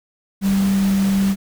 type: tone in noise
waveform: sine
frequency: 195.3 Hz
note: G3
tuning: 6 cents flat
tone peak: -14 dBFS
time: 0.41-1.36 s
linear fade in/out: 50 ms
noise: pink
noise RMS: -30 dBFS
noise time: 0.41-1.36 s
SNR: +13 dB
effects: none